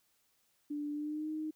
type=tone with pitch glide; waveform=sine; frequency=293.7 to 310.4 Hz; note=D4 to D#4; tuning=0 to -4 cents; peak=-35 dBFS; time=0.7-1.51 s; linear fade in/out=10 ms; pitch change=+96 cents; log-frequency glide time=0.92-1.3 s; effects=white hiss -74 dBFS RMS until 1.55 s